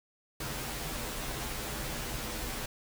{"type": "noise with comb filter", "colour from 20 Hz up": "pink", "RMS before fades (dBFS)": -37, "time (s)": [0.4, 2.66], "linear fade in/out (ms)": 5, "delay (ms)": 11, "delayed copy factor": -0.9, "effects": []}